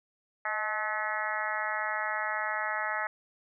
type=harmonic tone with a mistuned harmonic; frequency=214.6 Hz; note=A3; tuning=43 cents flat; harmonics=3 / 4 / 5 / 6 / 7 / 8 / 9 / 10; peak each=-39 / -36 / -43 / -36 / -39 / -36 / -36 / -42 dBFS; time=0.45-3.07 s; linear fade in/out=2 ms; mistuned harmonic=3; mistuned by=-34 cents; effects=none